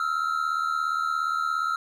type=tone pair together; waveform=triangle; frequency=1298.8 / 1376 Hz; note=E6 / F6; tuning=-26 / -26 cents; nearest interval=minor second; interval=100 cents; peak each=-25 dBFS; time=0-1.76 s; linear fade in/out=2 ms; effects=none